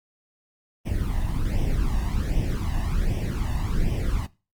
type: noise with flanger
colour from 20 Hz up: brown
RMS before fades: -24 dBFS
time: 0.85-4.27 s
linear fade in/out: 20 ms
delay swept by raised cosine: 0.35 to 1.1 ms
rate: 1.3 Hz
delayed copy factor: +0.8
effects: noise-tail reverb RT60 0.3 s tail -20 dB re dry + Opus 24 kbps